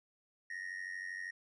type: tone with amplitude modulation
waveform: triangle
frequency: 1864.7 Hz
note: A#6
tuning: in tune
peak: -35 dBFS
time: 0.5-1.31 s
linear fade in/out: 5 ms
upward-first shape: sine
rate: 92.7 Hz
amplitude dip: 80%
effects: resampled to 24000 Hz